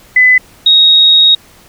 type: tone pair in turn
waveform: sine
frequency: 2008 / 3764 Hz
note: B6 / A#7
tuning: +28 / +16 cents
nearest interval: major seventh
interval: 1088 cents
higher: second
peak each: -3 dBFS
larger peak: neither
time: 0.16-0.38 / 0.66-1.35 s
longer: second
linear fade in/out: 5 ms
effects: pink hiss -42 dBFS RMS until 1.68 s